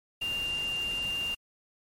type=tone in noise; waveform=sine; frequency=2794 Hz; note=F7; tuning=in tune; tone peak=-29 dBFS; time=0.21-1.35 s; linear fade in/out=10 ms; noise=pink; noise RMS=-43 dBFS; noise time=0.21-1.35 s; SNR=+11 dB; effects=MP3 64 kbps